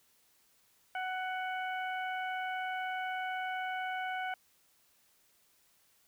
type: harmonic tone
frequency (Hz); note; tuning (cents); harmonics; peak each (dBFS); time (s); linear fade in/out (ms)
744; F#5; +9; 1 / 2 / 3 / 4; -36 / -39 / -44 / -49; 0.95-4.34; 2
effects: white hiss -69 dBFS RMS until 6.07 s